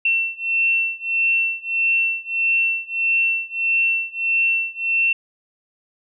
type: beating tone pair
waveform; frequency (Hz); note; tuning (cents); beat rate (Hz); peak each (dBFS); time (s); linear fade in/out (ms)
sine; 2700 / 2701.6; E7 / E7; +41 / +42; 1.6; -20 / -21; 0.05-5.13; 5
effects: none